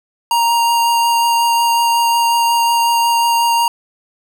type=tone with vibrato; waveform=square; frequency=935 Hz; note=A#5; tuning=5 cents sharp; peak=-12 dBFS; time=0.31-3.68 s; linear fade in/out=2 ms; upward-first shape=triangle; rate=5.5 Hz; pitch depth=10 cents each way; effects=none